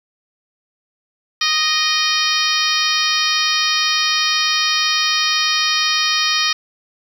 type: harmonic tone with a mistuned harmonic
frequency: 622 Hz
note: D#5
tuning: 1 cent flat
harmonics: 2 / 3 / 4 / 5 / 6 / 7 / 8 / 9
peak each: -23 / -23 / -23 / -23 / -23 / -23 / -23 / -23 dBFS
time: 1.41-6.53 s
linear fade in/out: 5 ms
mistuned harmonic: 4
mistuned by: -22 cents
effects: 7-bit